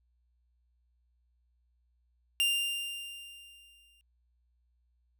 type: tone with exponential decay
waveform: 45% pulse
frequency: 2794 Hz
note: F7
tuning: in tune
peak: -24 dBFS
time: 2.4-4.01 s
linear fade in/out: 0 ms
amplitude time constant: 350 ms
effects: added 60 Hz sine -69 dBFS peak until 5.19 s